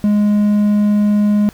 triangle tone, 207.7 Hz, G#3, in tune, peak -8 dBFS, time 0.04-1.49 s, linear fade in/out 0 ms, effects pink hiss -44 dBFS RMS until 1.53 s

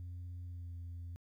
sine tone with pitch glide, 88.4 to 86.13 Hz, F2 to F2, +22 to -23 cents, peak -40 dBFS, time 0-1.16 s, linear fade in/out 0 ms, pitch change -45 cents, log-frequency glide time 0.45-0.73 s, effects tanh soft clip ceiling -41 dBFS + 13-bit

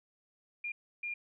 sine tone bursts at uneven times, 2408 Hz, D7, 43 cents sharp, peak -35 dBFS, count 2, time 0.64-0.72 / 1.03-1.14 s, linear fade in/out 5 ms, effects none

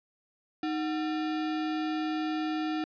sine tone with sample-and-hold, 311.1 Hz, D#4, in tune, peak -28 dBFS, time 0.63-2.84 s, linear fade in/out 2 ms, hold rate 1050 Hz, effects resampled to 11025 Hz

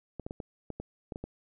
clicks, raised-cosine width 2 ms, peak -24 dBFS, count 9, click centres 0.197 / 0.265 / 0.309 / 0.402 / 0.703 / 0.8 / 1.122 / 1.159 / 1.24 s, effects none

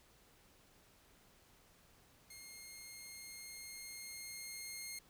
10% pulse tone with level ramp, 2135 Hz, C7, 34 cents sharp, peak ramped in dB -43 to -35 dBFS, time 2.3-4.99 s, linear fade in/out 5 ms, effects pink hiss -67 dBFS RMS until 5.09 s

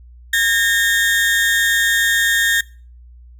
35% pulse tone pair together, 1629.5 / 1829 Hz, G#6 / A#6, -33 / -33 cents, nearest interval major second, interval 200 cents, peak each -18 / -13 dBFS, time 0.33-2.61 s, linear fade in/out 5 ms, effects noise-tail reverb RT60 0.4 s tail -23 dB re dry + added 60 Hz sine -39 dBFS peak until 3.39 s

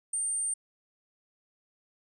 sine tone, 8810 Hz, C#9, 12 cents flat, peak -28 dBFS, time 0.13-0.54 s, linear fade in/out 5 ms, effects none

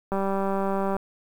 click train, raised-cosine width 1 ms, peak -14 dBFS, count 166, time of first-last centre 0.12-0.966 s, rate 195 Hz, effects 8-bit

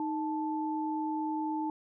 sine tone pair together, 311.1 / 875.9 Hz, D#4 / A5, 0 / -8 cents, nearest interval octave + tritone, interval 1792 cents, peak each -32 / -34 dBFS, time 0-1.7 s, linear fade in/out 2 ms, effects none

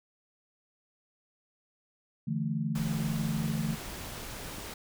sine chord, D suspended second, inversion none, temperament equal with one note detuned, 146.83 / 167.11 / 220 Hz, D3 / E3 / A3, 0 / +24 / 0 cents, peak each -33 dBFS, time 2.27-3.75 s, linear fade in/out 10 ms
pink noise, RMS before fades -41 dBFS, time 2.75-4.74 s, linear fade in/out 5 ms
click, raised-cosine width 3 ms, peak -29 dBFS, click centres 4.583 s
effects none

